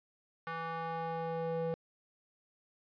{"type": "tone with band-pass filter sweep", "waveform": "square", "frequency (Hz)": 164.81, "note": "E3", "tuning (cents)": 0, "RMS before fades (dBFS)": -37, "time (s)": [0.47, 1.74], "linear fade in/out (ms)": 0, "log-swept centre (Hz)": [1300, 450], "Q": 2, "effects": ["resampled to 11025 Hz"]}